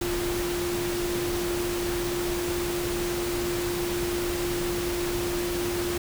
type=tone in noise; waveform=sine; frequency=350 Hz; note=F4; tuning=4 cents sharp; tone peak=-27 dBFS; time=0.01-5.98 s; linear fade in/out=5 ms; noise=pink; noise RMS=-32 dBFS; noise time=0.01-5.98 s; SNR=+2 dB; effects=none